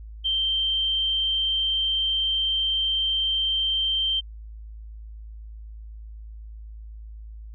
sine tone, 3136 Hz, G7, in tune, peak -21 dBFS, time 0.24-4.21 s, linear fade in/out 20 ms, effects added 54 Hz sine -37 dBFS peak until 7.54 s

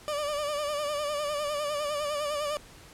30% pulse tone with vibrato, 590 Hz, D5, 8 cents sharp, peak -26 dBFS, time 0.08-2.57 s, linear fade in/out 0 ms, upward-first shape sine, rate 9.9 Hz, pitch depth 54 cents each way, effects pink hiss -51 dBFS RMS until 2.93 s + low-pass 11000 Hz 12 dB/octave

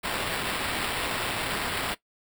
white noise with sample-and-hold, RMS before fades -30 dBFS, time 0.03-1.95 s, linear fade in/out 20 ms, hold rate 6300 Hz, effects noise-tail reverb RT60 0.1 s tail -17 dB re dry

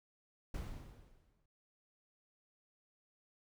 brown noise with exponential decay, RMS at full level -39 dBFS, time 0.54-1.46 s, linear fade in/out 5 ms, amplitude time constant 200 ms, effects none

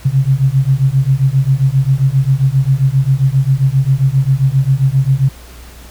sine beating tone pair, 131 / 138.5 Hz, C3 / C#3, +2 / -1 cents, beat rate 7.5 Hz, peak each -12 dBFS, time 0.05-5.29 s, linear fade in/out 10 ms, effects added 60 Hz sine -35 dBFS peak until 5.9 s + pink hiss -39 dBFS RMS until 5.9 s

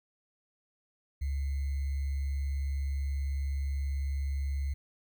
sine tone with sample-and-hold, 69.3 Hz, C#2, in tune, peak -29 dBFS, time 1.21-4.74 s, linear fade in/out 10 ms, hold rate 2100 Hz, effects none

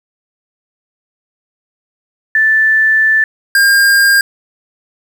sine / square tone pair in turn, 1760 / 1608.5 Hz, A6 / G6, 0 / +44 cents, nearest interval major second, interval 156 cents, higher first, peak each -7 dBFS, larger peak neither, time 2.35-3.24 / 3.55-4.21 s, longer first, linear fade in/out 2 ms, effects 7-bit

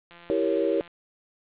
click train, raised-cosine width 0.2 ms, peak -30 dBFS, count 133, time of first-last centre 0.11-0.877 s, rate 172 Hz
sine chord, E diminished seventh, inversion none, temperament equal, 329.6 / 392 / 466.2 / 554.4 Hz, E4 / G4 / Bb4 / Db5, 0 / 0 / 0 / 0 cents, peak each -27 dBFS, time 0.3-0.81 s, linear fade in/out 0 ms
effects resampled to 8000 Hz + 8-bit

